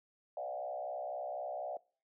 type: tone with frequency modulation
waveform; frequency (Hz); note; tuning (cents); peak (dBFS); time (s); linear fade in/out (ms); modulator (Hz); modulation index
sine; 659.3; E5; 0; -37; 0.37-1.77; 2; 64; 1.6
effects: noise-tail reverb RT60 0.4 s tail -23 dB re dry